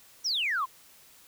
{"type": "exponential sweep", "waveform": "sine", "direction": "down", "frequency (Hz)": [6040, 987.8], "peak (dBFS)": -25, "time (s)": [0.24, 0.66], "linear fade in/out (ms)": 20, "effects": ["tanh soft clip ceiling -21 dBFS", "white hiss -56 dBFS RMS until 1.27 s"]}